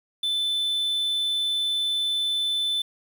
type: tone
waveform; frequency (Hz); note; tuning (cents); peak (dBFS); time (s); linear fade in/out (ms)
triangle; 3520; A7; 0; -21; 0.23-2.82; 5
effects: 8-bit